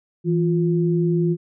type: tone pair together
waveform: sine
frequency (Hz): 164.93 / 351.3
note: E3 / F4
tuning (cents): +1 / +10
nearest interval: octave + minor second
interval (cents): 1309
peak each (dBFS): -18 / -21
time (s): 0.24-1.37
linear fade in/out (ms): 50
effects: none